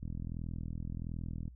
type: click train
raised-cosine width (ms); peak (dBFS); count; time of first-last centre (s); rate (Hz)
5; -28; 61; 0.03-1.479; 41.4
effects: noise-tail reverb RT60 0.1 s tail -24 dB re dry + added 60 Hz sine -50 dBFS peak until 1.55 s